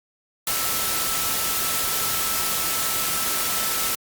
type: tone in noise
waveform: sine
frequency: 1318.5 Hz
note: E6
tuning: in tune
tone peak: -33 dBFS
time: 0.47-3.95 s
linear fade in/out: 2 ms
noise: white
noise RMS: -24 dBFS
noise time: 0.47-3.95 s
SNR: -12 dB
effects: Opus 48 kbps